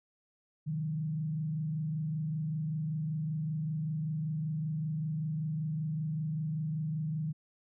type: tone with frequency modulation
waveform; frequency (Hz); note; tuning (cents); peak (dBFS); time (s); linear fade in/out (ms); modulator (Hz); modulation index
sine; 155.56; D#3; 0; -31; 0.66-7.33; 20; 25.2; 0.52
effects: none